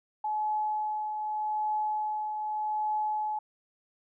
sine tone with tremolo, 853 Hz, G#5, 46 cents sharp, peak -26 dBFS, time 0.24-3.39 s, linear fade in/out 5 ms, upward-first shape triangle, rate 0.83 Hz, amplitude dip 45%, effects none

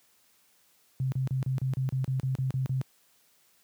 sine tone bursts, 131.4 Hz, C3, 8 cents sharp, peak -25 dBFS, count 12, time 1-2.814 s, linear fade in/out 0 ms, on 120 ms, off 34 ms, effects white hiss -65 dBFS RMS until 3.63 s + high-pass 80 Hz 12 dB/octave

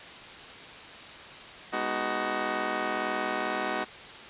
10% pulse chord, G# minor seventh, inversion none, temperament just, 207.7 / 249.2 / 311.5 / 373.8 Hz, G#3 / B3 / D#4 / F#4, 0 / +16 / +2 / +18 cents, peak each -28 / -28 / -27 / -25 dBFS, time 1.72-3.85 s, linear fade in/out 20 ms, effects white hiss -44 dBFS RMS until 4.29 s + resampled to 8000 Hz

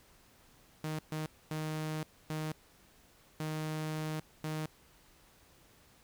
sawtooth tone bursts at uneven times, 155.56 Hz, D#3, in tune, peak -31 dBFS, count 6, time 0.84-0.99 / 1.12-1.26 / 1.51-2.03 / 2.3-2.52 / 3.4-4.2 / 4.44-4.66 s, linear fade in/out 2 ms, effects pink hiss -63 dBFS RMS until 6.03 s

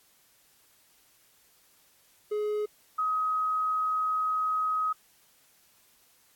triangle / sine tone pair in turn, 421 / 1264.3 Hz, G#4 / D#6, +24 / +27 cents, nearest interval octave + perfect fifth, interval 1903 cents, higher second, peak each -25 dBFS, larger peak neither, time 2.31-2.66 / 2.98-4.93 s, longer second, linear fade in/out 10 ms, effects white hiss -63 dBFS RMS until 6.35 s + AAC 64 kbps

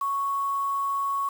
sine tone with quantisation, 1108.7 Hz, C#6, in tune, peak -24 dBFS, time 0.01-1.29 s, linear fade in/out 5 ms, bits 7, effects none

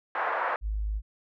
pink band-pass noise, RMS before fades -29 dBFS, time 0.15-0.56 s, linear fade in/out 2 ms, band 610 to 1700 Hz, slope 24 dB/octave
sine tone, 52.3 Hz, G#1, 13 cents sharp, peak -27 dBFS, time 0.61-1.02 s, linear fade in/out 50 ms
effects none

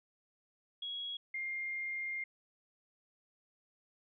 sine tone pair in turn, 3322 / 2115 Hz, G#7 / C7, 0 / +18 cents, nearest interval minor sixth, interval 782 cents, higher first, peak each -38 / -36 dBFS, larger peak second, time 0.82-1.17 / 1.34-2.24 s, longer second, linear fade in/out 5 ms, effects none

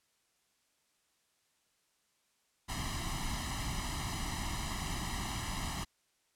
pink noise with comb filter, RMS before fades -37 dBFS, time 2.68-5.85 s, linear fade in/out 20 ms, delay 1 ms, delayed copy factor +0.9, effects white hiss -75 dBFS RMS until 6.35 s + low-pass 10000 Hz 12 dB/octave

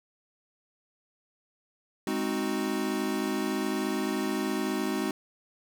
square chord, Ab dominant seventh, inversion none, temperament equal, 207.7 / 261.6 / 311.1 / 370 Hz, Ab3 / C4 / Eb4 / Gb4, 0 / 0 / 0 / 0 cents, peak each -34 dBFS, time 2.07-5.11 s, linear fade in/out 2 ms, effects none

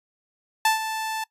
sawtooth tone with ADSR envelope, 880 Hz, A5, in tune, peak -12 dBFS, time 0.65-1.24 s, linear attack 3 ms, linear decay 130 ms, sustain -11 dB, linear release 5 ms, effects noise-tail reverb RT60 0.1 s tail -21 dB re dry + resampled to 32000 Hz

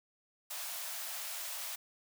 white high-pass noise, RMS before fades -41 dBFS, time 0.5-1.76 s, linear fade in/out 10 ms, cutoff 570 Hz, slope 96 dB/octave, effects none

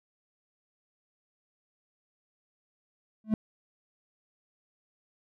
triangle tone with exponential growth, 217.1 Hz, A3, 23 cents flat, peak -16 dBFS, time 3.24-3.34 s, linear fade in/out 2 ms, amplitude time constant 20 ms, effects none

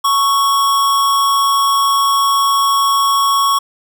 square tone with amplitude modulation, 1108.7 Hz, C#6, in tune, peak -10 dBFS, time 0.04-3.59 s, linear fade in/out 10 ms, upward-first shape sine, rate 222 Hz, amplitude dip 35%, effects none

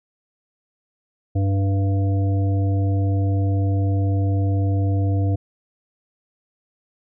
harmonic tone, 98 Hz, G2, in tune, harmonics 1 / 3 / 5 / 7, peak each -17 / -27 / -33 / -34 dBFS, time 1.35-5.36 s, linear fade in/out 10 ms, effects none

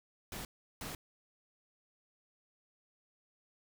pink noise bursts at uneven times, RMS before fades -43 dBFS, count 2, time 0.32-0.45 / 0.81-0.95 s, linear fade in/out 2 ms, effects none

